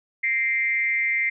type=tone with frequency modulation; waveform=sine; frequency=2093 Hz; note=C7; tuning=in tune; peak=-20 dBFS; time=0.23-1.3 s; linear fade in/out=10 ms; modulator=232 Hz; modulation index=0.57; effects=none